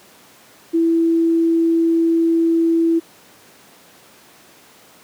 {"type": "tone", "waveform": "sine", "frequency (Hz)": 331, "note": "E4", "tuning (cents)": 7, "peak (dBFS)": -12, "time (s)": [0.73, 3], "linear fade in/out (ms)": 20, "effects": ["pink hiss -47 dBFS RMS until 5.03 s", "high-pass 200 Hz 12 dB/octave"]}